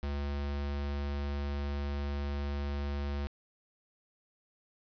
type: tone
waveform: square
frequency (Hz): 71.3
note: C#2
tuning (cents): +49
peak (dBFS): -33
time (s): 0.03-3.27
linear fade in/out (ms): 0
effects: resampled to 11025 Hz + 11-bit